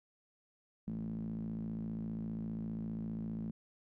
sawtooth tone with band-pass filter, 55 Hz, A1, in tune, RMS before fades -40 dBFS, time 0.87-3.51 s, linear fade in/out 5 ms, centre 200 Hz, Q 9.4, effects none

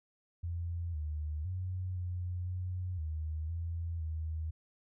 sine tone with pitch steps, 85.4 / 76.2 / 91.9 / 89.4 / 90.9 / 78.3 / 83.9 / 79.5 Hz, F2 / D#2 / F#2 / F2 / F#2 / D#2 / E2 / D#2, -38 / -36 / -11 / +41 / -30 / +11 / +31 / +38 cents, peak -34 dBFS, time 0.43-4.51 s, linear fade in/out 10 ms, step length 510 ms, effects none

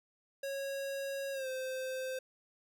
square tone with pitch glide, 550 to 519.7 Hz, C#5 to C5, -14 to -12 cents, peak -37 dBFS, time 0.43-2.19 s, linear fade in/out 5 ms, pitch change -98 cents, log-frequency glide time 1.32-1.48 s, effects none

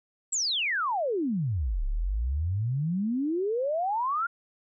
sine exponential two-way sweep, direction down then up, 7902 to 32.88 to 1432 Hz, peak -25 dBFS, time 0.32-4.27 s, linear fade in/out 10 ms, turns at 1.85 s, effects none

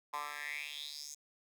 10% pulse tone with high-pass filter sweep, 146.83 Hz, D3, in tune, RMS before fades -43 dBFS, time 0.13-1.15 s, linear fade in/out 10 ms, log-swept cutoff 990 to 6700 Hz, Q 5.6, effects none

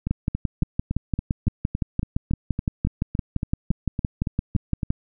two click trains, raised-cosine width 5 ms, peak -12 / -9 dBFS, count 18 / 29, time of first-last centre 0.07-4.832 / 0.11-4.905 s, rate 3.57 / 5.84 Hz, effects none

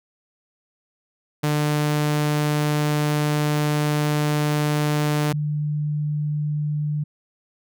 sawtooth / sine tone pair in turn, 149.3 / 149.3 Hz, D3 / D3, +29 / +29 cents, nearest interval unison, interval 0 cents, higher neither, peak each -15 / -21 dBFS, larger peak first, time 1.43-5.33 / 5.33-7.04 s, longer first, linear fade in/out 10 ms, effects none

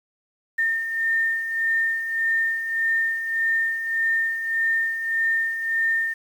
sine beating tone pair, 1814 / 1815.7 Hz, A#6 / A#6, -48 / -46 cents, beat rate 1.7 Hz, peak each -29 / -21 dBFS, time 0.58-6.14 s, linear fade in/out 10 ms, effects 8-bit

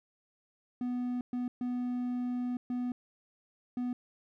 triangle tone bursts at uneven times, 246.9 Hz, B3, in tune, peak -29 dBFS, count 5, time 0.81-1.21 / 1.33-1.48 / 1.61-2.57 / 2.7-2.92 / 3.77-3.93 s, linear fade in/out 2 ms, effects none

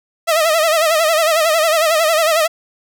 sawtooth tone with vibrato, 641 Hz, E5, 49 cents flat, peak -8 dBFS, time 0.27-2.48 s, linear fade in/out 20 ms, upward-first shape sine, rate 11 Hz, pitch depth 92 cents each way, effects none

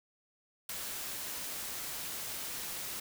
white noise with ADSR envelope, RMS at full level -36 dBFS, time 0.69-3 s, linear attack 4 ms, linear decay 4 ms, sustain -4 dB, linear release 6 ms, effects none

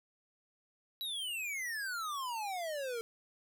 square exponential sweep, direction down, 3951 to 448.5 Hz, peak -37 dBFS, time 1.01-3.01 s, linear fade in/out 0 ms, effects none

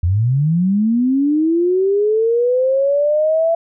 sine linear sweep, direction up, 81 to 671 Hz, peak -12 dBFS, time 0.03-3.55 s, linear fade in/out 5 ms, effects none

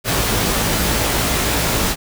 pink noise with comb filter, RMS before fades -18 dBFS, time 0.04-1.96 s, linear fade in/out 50 ms, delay 18 ms, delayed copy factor +0.55, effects none

